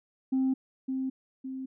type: tone with echo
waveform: sine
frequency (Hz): 263.1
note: C4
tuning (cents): +10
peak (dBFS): -22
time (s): 0.32-0.54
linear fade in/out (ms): 10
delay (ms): 560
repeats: 2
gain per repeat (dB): -6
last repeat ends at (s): 1.66
effects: tanh soft clip ceiling -21 dBFS